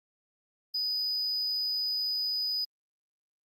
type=tone; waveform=sine; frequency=4978 Hz; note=D#8; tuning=in tune; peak=-26 dBFS; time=0.74-2.65 s; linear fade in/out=10 ms; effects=tanh soft clip ceiling -26 dBFS + Opus 32 kbps